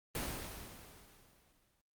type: noise with exponential decay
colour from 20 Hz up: pink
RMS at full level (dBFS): -37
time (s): 0.15-1.81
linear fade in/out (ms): 1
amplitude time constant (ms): 360
effects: Opus 24 kbps

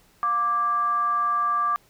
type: tone with frequency modulation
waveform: sine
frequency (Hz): 1174.7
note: D6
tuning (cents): 0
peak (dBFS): -20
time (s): 0.23-1.76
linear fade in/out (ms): 0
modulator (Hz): 466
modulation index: 0.31
effects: pink hiss -59 dBFS RMS until 1.89 s

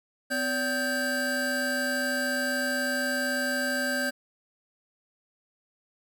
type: tone cluster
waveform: square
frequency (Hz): 253.8 / 573 / 1572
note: B3 / D5 / G6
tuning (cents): +47 / -43 / +4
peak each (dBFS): -33 / -33 / -29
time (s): 0.3-4.11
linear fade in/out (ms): 20
effects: none

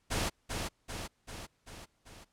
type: noise with echo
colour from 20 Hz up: pink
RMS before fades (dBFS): -32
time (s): 0.1-0.3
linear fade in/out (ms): 20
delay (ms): 390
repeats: 5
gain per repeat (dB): -4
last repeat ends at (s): 2.25
effects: pink hiss -74 dBFS RMS until 2.32 s + low-pass 10000 Hz 12 dB/octave

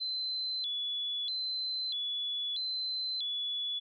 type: tone with vibrato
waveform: sine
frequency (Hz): 3729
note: A#7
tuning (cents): 0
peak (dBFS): -32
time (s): 0-3.8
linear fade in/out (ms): 20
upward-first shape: square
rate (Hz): 0.78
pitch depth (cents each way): 150
effects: none

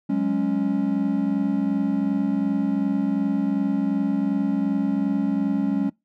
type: chord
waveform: triangle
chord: F# suspended second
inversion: none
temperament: equal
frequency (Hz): 185 / 207.7 / 277.2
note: F#3 / G#3 / C#4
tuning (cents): 0 / 0 / 0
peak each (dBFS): -25 / -22 / -21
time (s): 0.09-5.9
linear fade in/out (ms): 10
effects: noise-tail reverb RT60 0.2 s tail -24 dB re dry

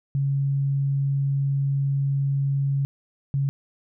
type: tone bursts at uneven times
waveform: sine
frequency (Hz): 138.59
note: C#3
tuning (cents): 0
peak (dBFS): -20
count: 2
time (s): 0.15-2.85 / 3.34-3.49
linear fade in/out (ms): 0
effects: none

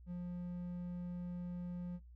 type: tone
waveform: triangle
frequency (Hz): 176.8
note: F3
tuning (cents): +22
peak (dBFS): -38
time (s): 0.06-2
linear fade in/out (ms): 50
effects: noise-tail reverb RT60 0.2 s tail -23 dB re dry + added 60 Hz sine -54 dBFS peak until 2.15 s

